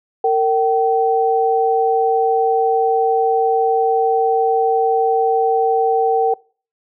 sine tone pair together, 456.9 / 768.4 Hz, A#4 / G5, -35 / -35 cents, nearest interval major sixth, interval 900 cents, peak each -15 dBFS, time 0.24-6.34 s, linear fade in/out 5 ms, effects noise-tail reverb RT60 0.4 s tail -24 dB re dry

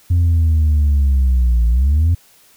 sine linear two-way sweep, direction down then up, 88.1 to 56.4 to 88.1 Hz, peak -8 dBFS, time 0.1-2.15 s, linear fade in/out 10 ms, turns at 1.68 s, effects tanh soft clip ceiling -9 dBFS + white hiss -50 dBFS RMS until 2.56 s

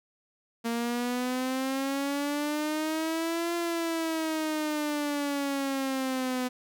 sawtooth exponential two-way sweep, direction up then down, 230.5 to 343.3 to 250.5 Hz, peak -24 dBFS, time 0.64-6.49 s, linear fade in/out 20 ms, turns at 3.55 s, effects none

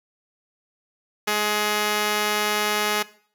5% pulse tone pair together, 210 / 420 Hz, G#3 / G#4, +19 / +19 cents, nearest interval octave, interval 1200 cents, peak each -14 dBFS, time 1.27-3.03 s, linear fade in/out 10 ms, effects noise-tail reverb RT60 0.5 s tail -18 dB re dry

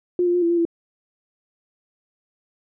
sine tone with pitch steps, 355.7 / 349.8 / 355.1 / 338.3 / 344.2 / 336.5 Hz, F4 / F4 / F4 / E4 / F4 / E4, +32 / +3 / +29 / +45 / -25 / +36 cents, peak -16 dBFS, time 0.19-0.652 s, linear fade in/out 2 ms, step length 77 ms, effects none

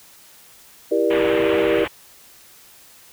sine chord, E half-diminished seventh, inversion none, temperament just, 329.6 / 395.6 / 474.7 / 593.3 Hz, E4 / G4 / Bb4 / D5, 0 / +16 / +31 / +18 cents, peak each -22 / -21 / -20 / -23 dBFS, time 0.91-1.85 s, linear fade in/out 10 ms
white low-pass noise, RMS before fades -27 dBFS, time 1.1-1.88 s, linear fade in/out 10 ms, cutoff 3000 Hz, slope 48 dB/octave
effects white hiss -48 dBFS RMS until 3.12 s

